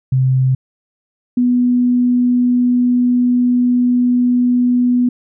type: tone pair in turn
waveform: sine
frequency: 130.4 / 246.2 Hz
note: C3 / B3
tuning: -5 / -5 cents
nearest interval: major seventh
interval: 1100 cents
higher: second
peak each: -10 dBFS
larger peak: neither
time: 0.12-0.55 / 1.37-5.09 s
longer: second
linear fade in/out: 5 ms
effects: none